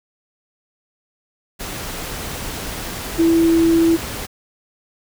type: tone in noise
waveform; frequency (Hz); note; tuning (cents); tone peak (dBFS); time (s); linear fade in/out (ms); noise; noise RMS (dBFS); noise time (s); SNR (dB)
sine; 330.7; E4; +6; -11; 3.18-3.97; 20; pink; -28; 1.59-4.27; +14
effects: none